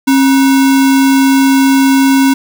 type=tone with sample-and-hold; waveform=sine; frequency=269.7 Hz; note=C#4; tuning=47 cents flat; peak=-5 dBFS; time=0.07-2.34 s; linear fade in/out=10 ms; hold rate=1225 Hz; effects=none